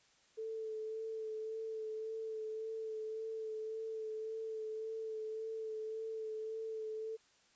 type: tone with vibrato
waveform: sine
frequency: 440 Hz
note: A4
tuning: in tune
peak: -39 dBFS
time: 0.37-7.17 s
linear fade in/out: 20 ms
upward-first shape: sine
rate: 1.8 Hz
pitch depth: 19 cents each way
effects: white hiss -69 dBFS RMS until 7.55 s + resampled to 16000 Hz